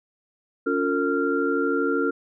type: tone cluster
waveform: sine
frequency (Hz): 281.8 / 354.4 / 454 / 1386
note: C#4 / F4 / A#4 / F6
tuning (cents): +29 / +25 / -46 / -14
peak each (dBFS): -25 / -27 / -25 / -27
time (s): 0.66-2.11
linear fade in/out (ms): 10
effects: none